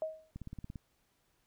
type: tone with exponential decay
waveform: sine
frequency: 632 Hz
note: D#5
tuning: 27 cents sharp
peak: -30 dBFS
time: 0.02-0.31 s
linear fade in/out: 1 ms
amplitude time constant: 62 ms
type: click train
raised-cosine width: 5 ms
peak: -31 dBFS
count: 8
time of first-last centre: 0.36-0.758 s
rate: 17.6 Hz
effects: pink hiss -75 dBFS RMS until 1.46 s